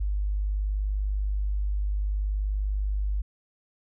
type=tone; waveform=sine; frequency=50.3 Hz; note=G1; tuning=45 cents sharp; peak=-24 dBFS; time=0-3.22 s; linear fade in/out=10 ms; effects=none